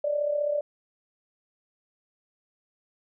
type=tone with amplitude modulation; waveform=sine; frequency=587.3 Hz; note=D5; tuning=in tune; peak=-21 dBFS; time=0.04-0.61 s; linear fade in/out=5 ms; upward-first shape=sine; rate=35.3 Hz; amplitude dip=60%; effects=none